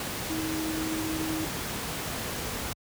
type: tone in noise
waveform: sine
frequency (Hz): 317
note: D#4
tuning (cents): +32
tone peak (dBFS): -30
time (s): 0.3-1.45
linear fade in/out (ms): 2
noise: pink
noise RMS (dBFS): -33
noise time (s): 0-2.73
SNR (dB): 0
effects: high-pass 60 Hz 12 dB/octave